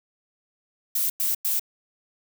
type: noise bursts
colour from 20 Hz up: violet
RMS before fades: -24 dBFS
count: 3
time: 0.95-1.596 s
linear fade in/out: 5 ms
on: 150 ms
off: 98 ms
effects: none